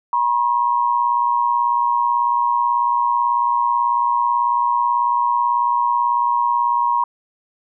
sine tone pair together, 959 / 1077.2 Hz, A#5 / C#6, +49 / -50 cents, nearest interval major second, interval 201 cents, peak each -16 / -20 dBFS, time 0.13-7.04 s, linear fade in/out 2 ms, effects none

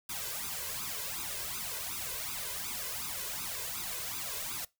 white noise with flanger, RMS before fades -38 dBFS, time 0.09-4.65 s, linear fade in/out 5 ms, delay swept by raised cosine 0.8 to 2 ms, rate 2.7 Hz, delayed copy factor +0.85, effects noise-tail reverb RT60 0.2 s tail -22 dB re dry

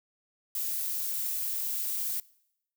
violet noise, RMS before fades -32 dBFS, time 0.55-2.2 s, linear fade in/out 2 ms, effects noise-tail reverb RT60 0.8 s tail -23 dB re dry

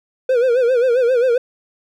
triangle tone with vibrato, 493.9 Hz, B4, in tune, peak -10 dBFS, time 0.29-1.38 s, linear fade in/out 5 ms, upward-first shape sine, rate 7.5 Hz, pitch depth 110 cents each way, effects none

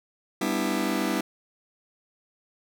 sawtooth chord, E minor seventh, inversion first, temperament just, 197.78 / 247.2 / 296.7 / 329.6 Hz, G3 / B3 / D4 / E4, +16 / +2 / +18 / 0 cents, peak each -26 dBFS, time 0.41-1.21 s, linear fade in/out 5 ms, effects none

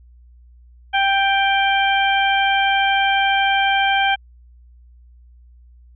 harmonic tone, 786 Hz, G5, 4 cents sharp, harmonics 1 / 2 / 3 / 4, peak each -17 / -20 / -22 / -23 dBFS, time 0.93-4.16 s, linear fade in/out 20 ms, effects added 60 Hz sine -44 dBFS peak until 5.95 s

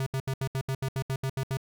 square tone bursts, 133.4 Hz, C3, 34 cents sharp, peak -28 dBFS, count 12, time 0-1.571 s, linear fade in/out 2 ms, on 64 ms, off 73 ms, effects none

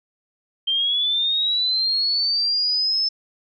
sine linear sweep, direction up, 3136 to 5274 Hz, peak -18 dBFS, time 0.67-3.09 s, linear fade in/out 10 ms, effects none

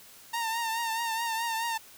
sawtooth tone with vibrato, 914 Hz, A#5, 34 cents flat, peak -25 dBFS, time 0.33-1.78 s, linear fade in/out 10 ms, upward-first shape triangle, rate 4.7 Hz, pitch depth 57 cents each way, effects white hiss -52 dBFS RMS until 1.97 s

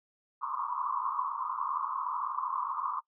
pink band-pass noise, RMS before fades -34 dBFS, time 0.41-3.01 s, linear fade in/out 20 ms, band 970 to 1200 Hz, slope 96 dB/octave, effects noise-tail reverb RT60 0.1 s tail -22 dB re dry

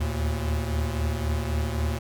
square tone cluster, 75.3 / 79.1 / 114.5 Hz, D2 / D#2 / A#2, +44 / +29 / -31 cents, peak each -27 / -33 / -32 dBFS, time 0-1.99 s, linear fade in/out 10 ms, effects none

